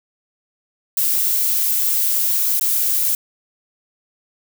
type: noise with dropouts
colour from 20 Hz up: violet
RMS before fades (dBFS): -18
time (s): 0.97-3.15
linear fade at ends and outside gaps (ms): 2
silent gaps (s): 2.596-2.61
effects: none